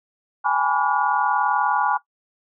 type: tone cluster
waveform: sine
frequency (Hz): 811 / 851 / 989 / 1146 / 1430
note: G#5 / G#5 / B5 / D6 / F6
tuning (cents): -41 / +42 / +2 / -43 / +41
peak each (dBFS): -24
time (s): 0.44-1.98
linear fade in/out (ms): 20
effects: noise-tail reverb RT60 0.1 s tail -17 dB re dry